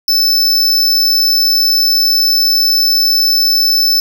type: tone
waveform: square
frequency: 5274 Hz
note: E8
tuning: in tune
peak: -9 dBFS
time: 0.08-4 s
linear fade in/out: 2 ms
effects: none